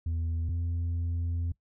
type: tone pair in turn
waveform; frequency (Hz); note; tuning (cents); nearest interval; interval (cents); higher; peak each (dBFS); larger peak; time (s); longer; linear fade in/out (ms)
sine; 82.41 / 85.02; E2 / F2; 0 / -46; minor second; 54; second; -25; neither; 0.06-0.49 / 0.49-1.52; second; 5
effects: noise-tail reverb RT60 0.1 s tail -22 dB re dry + tanh soft clip ceiling -27 dBFS